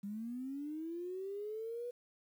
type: linear sweep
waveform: sine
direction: up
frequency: 196 to 491.2 Hz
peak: -39 dBFS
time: 0.03-1.91 s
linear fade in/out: 10 ms
effects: 11-bit